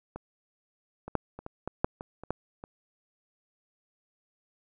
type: clicks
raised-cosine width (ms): 1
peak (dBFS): -24 / -25 / -11 / -27 / -24 / -19 / -9 / -24 / -28 / -15 / -27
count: 11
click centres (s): 0.16 / 1.08 / 1.153 / 1.39 / 1.464 / 1.676 / 1.845 / 2.009 / 2.236 / 2.306 / 2.639
effects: none